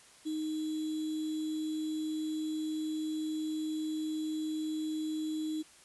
sine tone with sample-and-hold, 311.2 Hz, D#4, in tune, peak -32 dBFS, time 0.25-5.63 s, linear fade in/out 20 ms, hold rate 3675 Hz, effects white hiss -58 dBFS RMS until 5.84 s + resampled to 24000 Hz

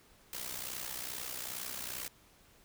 white noise with amplitude modulation, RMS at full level -38 dBFS, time 0.33-2.08 s, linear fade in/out 2 ms, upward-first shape sine, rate 62.4 Hz, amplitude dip 70%, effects pink hiss -63 dBFS RMS until 2.64 s

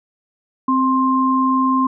sine tone pair together, 261.6 / 1054.3 Hz, C4 / C6, 0 / +13 cents, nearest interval 2 octaves, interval 2413 cents, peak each -16 dBFS, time 0.68-1.87 s, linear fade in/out 5 ms, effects none

